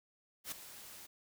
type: noise with ADSR envelope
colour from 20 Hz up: white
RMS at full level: -40 dBFS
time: 0.44-1.07 s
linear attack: 77 ms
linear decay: 8 ms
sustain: -12 dB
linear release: 16 ms
effects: none